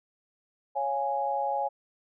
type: chord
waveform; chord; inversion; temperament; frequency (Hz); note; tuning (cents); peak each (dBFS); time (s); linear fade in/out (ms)
sine; Db major; none; equal; 554.4 / 698.5 / 830.6; Db5 / F5 / Ab5; 0 / 0 / 0; -32 / -34 / -28; 0.75-1.69; 20
effects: none